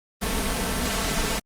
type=noise with comb filter; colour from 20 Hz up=pink; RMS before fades=-25 dBFS; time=0.21-1.4 s; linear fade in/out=20 ms; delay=4.5 ms; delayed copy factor=+0.6; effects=low-pass 12000 Hz 12 dB/octave + Opus 32 kbps